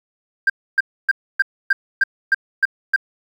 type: tone bursts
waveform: sine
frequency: 1586 Hz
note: G6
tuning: 20 cents sharp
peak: -9 dBFS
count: 9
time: 0.47-2.962 s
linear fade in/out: 5 ms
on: 28 ms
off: 280 ms
effects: tanh soft clip ceiling -9 dBFS + 8-bit

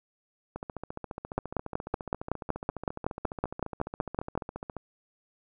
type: two click trains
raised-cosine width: 1 ms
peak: -22 / -13 dBFS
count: 62 / 17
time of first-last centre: 0.56-4.767 / 1.38-4.376 s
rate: 14.5 / 5.34 Hz
effects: none

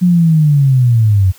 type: linear sweep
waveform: sine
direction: down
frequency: 182.2 to 90.5 Hz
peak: -6 dBFS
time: 0.01-1.32 s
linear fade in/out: 20 ms
effects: white hiss -43 dBFS RMS until 1.38 s + high-pass 60 Hz 12 dB/octave

